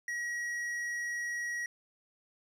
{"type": "tone with tanh clipping", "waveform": "triangle", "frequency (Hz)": 1908, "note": "A#6", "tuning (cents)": 40, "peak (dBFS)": -35, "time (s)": [0.08, 1.66], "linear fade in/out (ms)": 2, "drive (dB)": 13, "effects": []}